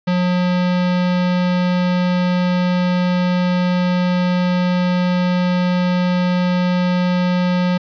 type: tone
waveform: square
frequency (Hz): 179.7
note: F3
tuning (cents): +50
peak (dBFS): -15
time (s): 0.07-7.78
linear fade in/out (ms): 10
effects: resampled to 11025 Hz + 8-bit